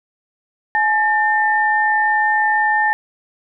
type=tone pair together; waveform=sine; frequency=849 / 1799 Hz; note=G#5 / A6; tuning=+38 / +38 cents; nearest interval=octave + minor second; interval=1300 cents; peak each=-16 dBFS; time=0.75-2.93 s; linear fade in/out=0 ms; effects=none